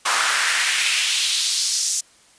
pink noise with high-pass filter sweep, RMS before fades -20 dBFS, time 0.05-2.01 s, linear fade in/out 10 ms, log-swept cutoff 1100 to 6600 Hz, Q 2.1, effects white hiss -53 dBFS RMS until 2.38 s + resampled to 22050 Hz

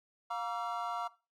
triangle tone cluster, 706 / 946 / 1153 / 1356 Hz, F5 / A#5 / D6 / E6, +19 / +25 / -32 / +49 cents, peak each -37 / -36 / -38 / -39 dBFS, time 0.3-1.08 s, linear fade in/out 10 ms, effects noise-tail reverb RT60 0.3 s tail -19 dB re dry + MP3 96 kbps

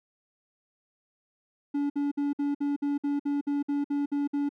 triangle tone bursts, 286.1 Hz, D4, 45 cents flat, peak -23 dBFS, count 13, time 1.74-4.492 s, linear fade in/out 10 ms, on 160 ms, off 56 ms, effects none

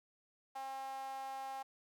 sawtooth tone with high-pass filter, 268.2 Hz, C4, 43 cents sharp, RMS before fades -44 dBFS, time 0.55-1.63 s, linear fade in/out 10 ms, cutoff 830 Hz, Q 7.4, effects none

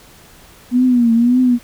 sine tone with vibrato, 241.5 Hz, B3, 39 cents flat, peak -9 dBFS, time 0.71-1.59 s, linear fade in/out 50 ms, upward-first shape triangle, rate 1.8 Hz, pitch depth 110 cents each way, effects pink hiss -44 dBFS RMS until 1.63 s

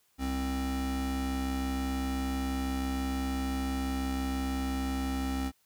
square tone pair together, 66.27 / 264.7 Hz, C2 / C4, +23 / +20 cents, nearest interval 2 octaves, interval 2397 cents, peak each -34 / -33 dBFS, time 0.18-5.52 s, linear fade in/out 50 ms, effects white hiss -70 dBFS RMS until 5.65 s

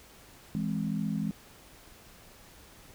sine chord, E augmented, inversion none, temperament equal, 164.81 / 207.7 / 261.6 Hz, E3 / G#3 / B#3, 0 / 0 / 0 cents, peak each -33 / -31 / -37 dBFS, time 0.55-1.31 s, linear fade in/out 0 ms, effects pink hiss -54 dBFS RMS until 2.94 s

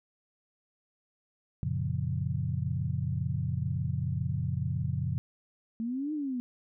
sine chord, Gb major seventh, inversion none, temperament equal with one note detuned, 91.44 / 116.54 / 138.59 / 174.61 Hz, Gb2 / Bb2 / Db3 / F3, -20 / 0 / 0 / 0 cents, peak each -34 / -34 / -32 / -37 dBFS, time 1.63-5.18 s, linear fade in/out 0 ms
sine exponential two-way sweep, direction up then down, 220.8 to 311.1 to 239.7 Hz, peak -30 dBFS, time 5.8-6.4 s, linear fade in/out 0 ms, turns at 6.13 s
effects none

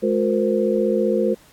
sine tone cluster, 212.2 / 361.9 / 461.7 / 517 Hz, G#3 / F#4 / A#4 / C5, +38 / -38 / -17 / -21 cents, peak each -22 dBFS, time 0.02-1.35 s, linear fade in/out 20 ms, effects pink hiss -52 dBFS RMS until 1.52 s + AAC 64 kbps

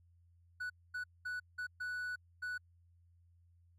triangle tone bursts at uneven times, 1480 Hz, F#6, in tune, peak -36 dBFS, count 6, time 0.6-0.7 / 0.94-1.04 / 1.25-1.4 / 1.58-1.67 / 1.8-2.16 / 2.42-2.58 s, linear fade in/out 10 ms, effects added 86 Hz sine -64 dBFS peak until 3.78 s + AAC 64 kbps

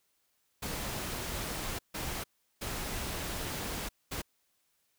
pink noise bursts at uneven times, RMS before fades -37 dBFS, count 4, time 0.62-1.79 / 1.94-2.24 / 2.61-3.89 / 4.11-4.22 s, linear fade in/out 10 ms, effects white hiss -75 dBFS RMS until 4.98 s

